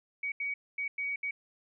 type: tone bursts at uneven times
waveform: sine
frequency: 2256 Hz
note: C#7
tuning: 30 cents sharp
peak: -31 dBFS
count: 5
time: 0.23-0.32 / 0.4-0.54 / 0.78-0.88 / 0.98-1.16 / 1.23-1.31 s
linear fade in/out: 5 ms
effects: none